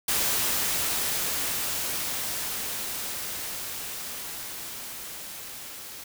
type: noise with level ramp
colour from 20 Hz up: white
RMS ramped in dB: -25 to -41 dBFS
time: 0.08-6.04 s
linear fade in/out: 5 ms
effects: none

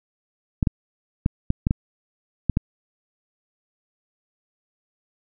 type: clicks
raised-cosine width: 5 ms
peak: -6 dBFS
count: 8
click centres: 0.628 / 0.672 / 1.261 / 1.504 / 1.669 / 1.709 / 2.497 / 2.571 s
effects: none

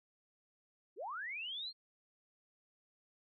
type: linear sweep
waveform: sine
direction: up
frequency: 311.1 to 4300 Hz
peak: -40 dBFS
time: 0.96-1.73 s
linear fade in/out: 50 ms
effects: none

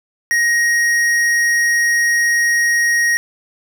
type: tone with hard clipping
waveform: sine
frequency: 1879 Hz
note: A#6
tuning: 13 cents sharp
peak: -14 dBFS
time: 0.31-3.17 s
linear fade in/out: 0 ms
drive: 12 dB
effects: none

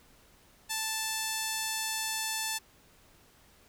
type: tone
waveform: 5% pulse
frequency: 880 Hz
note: A5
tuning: in tune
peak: -19 dBFS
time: 0.69-2.59 s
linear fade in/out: 20 ms
effects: pink hiss -61 dBFS RMS until 3.68 s

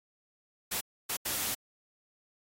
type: noise bursts at uneven times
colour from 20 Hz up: white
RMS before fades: -33 dBFS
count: 3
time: 0.71-0.81 / 1.09-1.17 / 1.25-1.55 s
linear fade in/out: 10 ms
effects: AAC 48 kbps

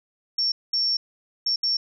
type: tone bursts at uneven times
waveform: sine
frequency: 5460 Hz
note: F8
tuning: 40 cents flat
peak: -20 dBFS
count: 4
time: 0.38-0.52 / 0.73-0.97 / 1.46-1.56 / 1.63-1.77 s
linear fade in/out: 5 ms
effects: none

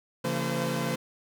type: tone cluster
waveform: sawtooth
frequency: 138.2 / 169.8 / 227.8 / 512 Hz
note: C#3 / F3 / A#3 / C5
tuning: -5 / -48 / -40 / -38 cents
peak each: -29 dBFS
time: 0.24-0.96 s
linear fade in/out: 10 ms
effects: none

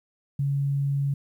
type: tone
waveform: sine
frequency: 140 Hz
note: C#3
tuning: 18 cents sharp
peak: -22 dBFS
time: 0.39-1.14 s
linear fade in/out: 5 ms
effects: 10-bit

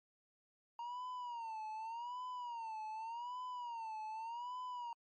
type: tone with vibrato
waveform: triangle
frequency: 932.3 Hz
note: A#5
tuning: in tune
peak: -40 dBFS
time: 0.79-4.93 s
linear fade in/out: 2 ms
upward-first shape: sine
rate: 0.85 Hz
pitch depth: 130 cents each way
effects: MP3 32 kbps

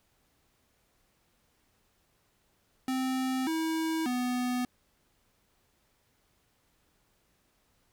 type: tone with pitch steps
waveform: square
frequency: 260 / 321.9 / 248.3 Hz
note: C4 / E4 / B3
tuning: -11 / -41 / +9 cents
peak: -29 dBFS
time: 2.88-4.65 s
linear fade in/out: 2 ms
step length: 590 ms
effects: pink hiss -71 dBFS RMS until 7.92 s

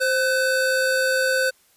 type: tone pair together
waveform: square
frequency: 523 / 1509.5 Hz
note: C5 / F#6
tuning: -1 / +34 cents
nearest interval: octave + tritone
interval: 1835 cents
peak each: -22 dBFS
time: 0-1.51 s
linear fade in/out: 20 ms
effects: white hiss -59 dBFS RMS until 1.76 s + resampled to 32000 Hz

